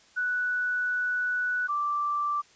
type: tone pair in turn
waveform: sine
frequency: 1480 / 1172.4 Hz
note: F#6 / D6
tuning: 0 / -3 cents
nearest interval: major third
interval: 403 cents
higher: first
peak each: -25 dBFS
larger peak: neither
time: 0.16-1.68 / 1.68-2.42 s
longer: first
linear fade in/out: 20 ms
effects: white hiss -58 dBFS RMS until 2.55 s + resampled to 16000 Hz